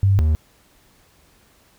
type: tone pair in turn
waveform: sine / triangle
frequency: 98 / 77.66 Hz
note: G2 / D#2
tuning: 0 / -3 cents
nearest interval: major third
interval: 403 cents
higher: first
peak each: -12 dBFS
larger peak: neither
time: 0.03-0.19 / 0.19-0.35 s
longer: neither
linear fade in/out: 0 ms
effects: pink hiss -56 dBFS RMS until 1.78 s